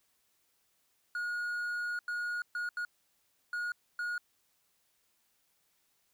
triangle tone bursts at uneven times, 1442 Hz, F#6, 45 cents flat, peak -31 dBFS, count 6, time 1.15-1.99 / 2.08-2.42 / 2.55-2.69 / 2.77-2.85 / 3.53-3.72 / 3.99-4.18 s, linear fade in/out 2 ms, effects white hiss -74 dBFS RMS until 6.13 s

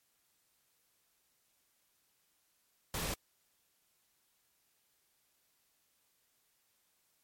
pink noise, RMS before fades -37 dBFS, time 2.94-3.14 s, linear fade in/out 2 ms, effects white hiss -75 dBFS RMS until 7.23 s + MP3 64 kbps

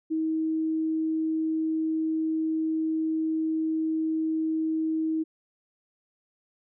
sine tone, 318.1 Hz, D#4, 38 cents sharp, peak -24 dBFS, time 0.1-5.24 s, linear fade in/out 20 ms, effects none

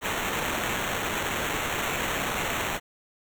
white noise with sample-and-hold, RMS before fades -29 dBFS, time 0.01-2.8 s, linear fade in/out 50 ms, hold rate 4900 Hz, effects none

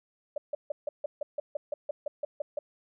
sine tone bursts, 587.3 Hz, D5, in tune, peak -28 dBFS, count 14, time 0.36-2.59 s, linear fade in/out 5 ms, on 20 ms, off 150 ms, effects none

